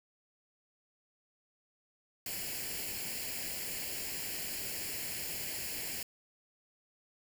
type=noise with comb filter; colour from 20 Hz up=white; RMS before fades=-39 dBFS; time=2.26-6.03 s; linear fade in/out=2 ms; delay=0.41 ms; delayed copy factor=+0.7; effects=none